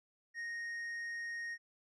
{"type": "tone with tanh clipping", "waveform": "sine", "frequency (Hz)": 1863, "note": "A#6", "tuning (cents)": -2, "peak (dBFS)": -40, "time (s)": [0.34, 1.58], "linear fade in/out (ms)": 50, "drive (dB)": 5, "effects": []}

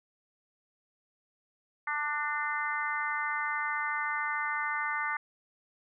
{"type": "harmonic tone with a mistuned harmonic", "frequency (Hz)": 295.4, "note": "D4", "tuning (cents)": 10, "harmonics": [3, 4, 5, 6, 7], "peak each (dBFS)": [-37, -35, -36, -36, -36], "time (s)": [1.87, 5.17], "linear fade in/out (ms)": 5, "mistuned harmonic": 6, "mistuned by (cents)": 30, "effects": []}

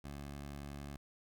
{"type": "tone", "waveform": "15% pulse", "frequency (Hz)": 71, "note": "C#2", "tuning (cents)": 42, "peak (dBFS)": -38, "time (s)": [0.04, 0.97], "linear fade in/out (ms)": 5, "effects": []}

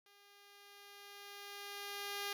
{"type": "tone with level ramp", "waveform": "5% pulse", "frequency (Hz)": 404.1, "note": "G#4", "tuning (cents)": -47, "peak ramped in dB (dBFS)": [-53, -27], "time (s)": [0.06, 2.33], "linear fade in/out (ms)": 2, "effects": []}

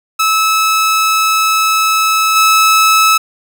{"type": "tone with level steps", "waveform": "sawtooth", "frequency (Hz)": 1300, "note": "E6", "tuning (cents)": -24, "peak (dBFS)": [-6, -3], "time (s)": [0.19, 3.18], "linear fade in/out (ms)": 10, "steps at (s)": 2.35, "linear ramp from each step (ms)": 20, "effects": []}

